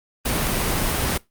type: noise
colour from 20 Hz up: pink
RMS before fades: -22 dBFS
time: 0.25-1.18 s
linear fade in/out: 10 ms
effects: noise-tail reverb RT60 0.2 s tail -21 dB re dry + Opus 32 kbps